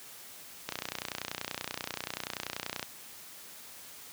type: click train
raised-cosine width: 0.2 ms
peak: -16 dBFS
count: 66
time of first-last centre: 0.69-2.828 s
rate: 30.4 Hz
effects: white hiss -49 dBFS RMS until 4.12 s + high-pass 80 Hz 12 dB/octave